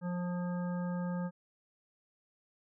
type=harmonic tone with a mistuned harmonic; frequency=177.2 Hz; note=F3; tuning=25 cents sharp; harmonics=1 / 3 / 5 / 7 / 9; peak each=-33 / -43 / -47 / -50 / -52 dBFS; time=0.01-1.31 s; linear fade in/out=50 ms; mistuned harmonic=9; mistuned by=+19 cents; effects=none